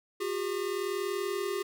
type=tone pair together; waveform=square; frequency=362 / 402.4 Hz; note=F#4 / G4; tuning=-38 / +45 cents; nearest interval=major second; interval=183 cents; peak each=-35 / -33 dBFS; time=0.2-1.63 s; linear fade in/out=10 ms; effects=none